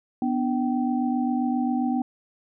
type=tone cluster; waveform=sine; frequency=247.5 / 295 / 771 Hz; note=B3 / D4 / G5; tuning=+4 / +8 / -29 cents; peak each=-23 / -28 / -30 dBFS; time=0.22-2.02 s; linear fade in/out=2 ms; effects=none